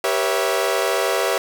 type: chord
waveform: sawtooth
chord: C# half-diminished seventh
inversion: second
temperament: equal with one note detuned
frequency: 392 / 481.5 / 554.4 / 659.3 Hz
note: G4 / B4 / C#5 / E5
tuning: 0 / -44 / 0 / 0 cents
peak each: -20 dBFS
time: 0.04-1.38 s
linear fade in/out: 2 ms
effects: 8-bit